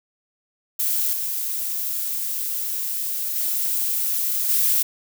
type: noise with level steps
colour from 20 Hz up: violet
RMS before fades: -22 / -26 / -23 / -19 dBFS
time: 0.79-4.83 s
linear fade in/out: 10 ms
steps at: 1.13 / 3.36 / 4.49 s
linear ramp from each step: 2 ms
effects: none